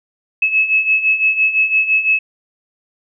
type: beating tone pair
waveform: sine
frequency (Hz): 2585 / 2590.9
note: E7 / E7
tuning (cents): -34 / -31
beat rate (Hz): 5.9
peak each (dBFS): -18 / -13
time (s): 0.42-2.19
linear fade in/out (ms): 5
effects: none